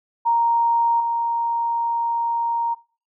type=tone with level steps; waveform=sine; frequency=932.3 Hz; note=A#5; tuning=in tune; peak=-15 / -19 dBFS; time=0.25-2.75 s; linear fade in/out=20 ms; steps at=1 s; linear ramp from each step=2 ms; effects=noise-tail reverb RT60 0.4 s tail -22 dB re dry